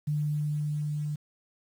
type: tone with level ramp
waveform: sine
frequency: 149.2 Hz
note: D3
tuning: 28 cents sharp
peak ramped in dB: -25 to -29 dBFS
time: 0.07-1.16 s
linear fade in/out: 10 ms
effects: 9-bit